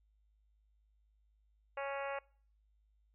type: harmonic tone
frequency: 277.2 Hz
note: C#4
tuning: in tune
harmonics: 2 / 3 / 4 / 5 / 6 / 7 / 8 / 9 / 10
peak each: -40 / -44 / -46 / -48 / -50 / -51 / -52 / -53 / -54 dBFS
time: 1.77-2.19 s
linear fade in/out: 5 ms
effects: noise-tail reverb RT60 0.5 s tail -24 dB re dry + added 52 Hz sine -69 dBFS peak until 3.14 s